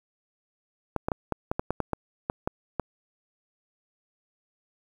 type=clicks; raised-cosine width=1 ms; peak=-12 dBFS; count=12; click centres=0.963 / 1.085 / 1.118 / 1.323 / 1.515 / 1.595 / 1.706 / 1.803 / 1.933 / 2.299 / 2.475 / 2.797 s; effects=8-bit